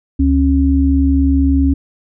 sine tone pair together, 72 / 272.6 Hz, D2 / C#4, -34 / -29 cents, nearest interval octave + major seventh, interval 2305 cents, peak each -12 dBFS, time 0.19-1.74 s, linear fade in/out 10 ms, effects none

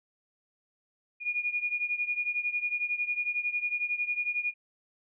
sine beating tone pair, 2437 / 2448 Hz, D#7 / D#7, -37 / -29 cents, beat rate 11 Hz, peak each -30 / -33 dBFS, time 1.2-4.54 s, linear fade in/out 50 ms, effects none

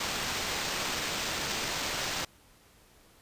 violet noise with sample-and-hold, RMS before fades -33 dBFS, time 0-2.25 s, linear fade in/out 5 ms, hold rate 11025 Hz, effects pink hiss -60 dBFS RMS until 3.21 s + resampled to 32000 Hz

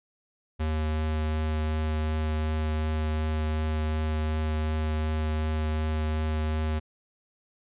square tone with vibrato, 77.78 Hz, D#2, in tune, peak -26 dBFS, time 0.59-6.8 s, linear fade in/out 20 ms, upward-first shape triangle, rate 2.7 Hz, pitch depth 9 cents each way, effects resampled to 8000 Hz

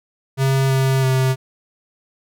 square tone with pitch steps, 134.5 / 133.3 / 131.1 Hz, C3 / C3 / C3, +48 / +33 / +4 cents, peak -15 dBFS, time 0.37-1.36 s, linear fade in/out 50 ms, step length 330 ms, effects none

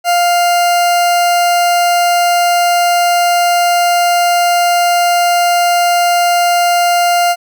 40% pulse tone, 700 Hz, F5, 4 cents sharp, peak -8 dBFS, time 0.04-7.36 s, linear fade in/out 50 ms, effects none

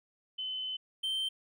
sine / triangle tone pair in turn, 3041 / 3119 Hz, F#7 / G7, +47 / -9 cents, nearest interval unison, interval 44 cents, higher second, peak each -34 / -29 dBFS, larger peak second, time 0.38-0.77 / 1.03-1.29 s, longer first, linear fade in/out 10 ms, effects none

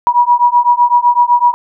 sine beating tone pair, 962 / 969.9 Hz, B5 / B5, -46 / -32 cents, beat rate 7.9 Hz, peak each -10 dBFS, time 0.07-1.54 s, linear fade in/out 0 ms, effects none

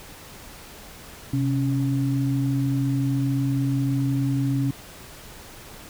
sine tone pair together, 130.81 / 277.2 Hz, C3 / C#4, 0 / 0 cents, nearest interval octave + minor second, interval 1300 cents, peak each -22 / -24 dBFS, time 1.33-4.71 s, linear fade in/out 5 ms, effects pink hiss -43 dBFS RMS until 5.89 s

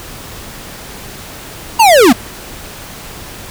square linear sweep, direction down, 953 to 207.7 Hz, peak -4 dBFS, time 1.79-2.13 s, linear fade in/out 10 ms, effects pink hiss -30 dBFS RMS until 3.5 s

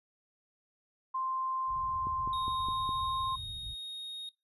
sine tone with pitch glide, 1046.5 to 1054.4 Hz, C6 to C6, 0 to +13 cents, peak -31 dBFS, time 1.14-3.36 s, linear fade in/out 10 ms, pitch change +13 cents, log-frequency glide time 2.63-3.14 s
white low-pass noise, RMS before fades -47 dBFS, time 1.67-3.76 s, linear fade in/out 50 ms, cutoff 110 Hz, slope 24 dB/octave
click train, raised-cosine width 3 ms, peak -30 dBFS, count 5, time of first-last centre 2.07-2.891 s, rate 4.87 Hz
triangle tone, 3729 Hz, A#7, in tune, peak -37 dBFS, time 2.33-4.29 s, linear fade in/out 2 ms
effects noise-tail reverb RT60 0.2 s tail -22 dB re dry + resampled to 32000 Hz

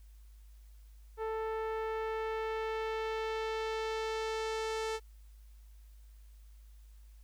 sawtooth tone with low-pass filter sweep, 441.8 Hz, A4, 7 cents sharp, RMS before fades -36 dBFS, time 1.17-5 s, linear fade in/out 50 ms, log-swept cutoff 1300 to 7600 Hz, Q 0.86, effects added 52 Hz sine -52 dBFS peak until 7.23 s + white hiss -71 dBFS RMS until 7.23 s

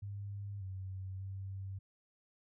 sine tone with pitch steps, 100.7 / 94.8 / 96.6 Hz, G2 / F#2 / G2, +47 / +43 / -25 cents, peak -40 dBFS, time 0.02-1.79 s, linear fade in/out 10 ms, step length 590 ms, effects none

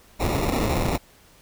pink noise with sample-and-hold, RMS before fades -23 dBFS, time 0.19-0.98 s, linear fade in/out 20 ms, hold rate 1575 Hz, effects pink hiss -54 dBFS RMS until 1.41 s

